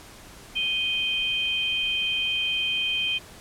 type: tone pair together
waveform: sine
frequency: 2489 / 3139 Hz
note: D#7 / G7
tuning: 0 / +2 cents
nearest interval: major third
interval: 402 cents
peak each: -27 / -25 dBFS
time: 0.55-3.19 s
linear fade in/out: 20 ms
effects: pink hiss -46 dBFS RMS until 3.4 s + low-pass 12000 Hz 12 dB/octave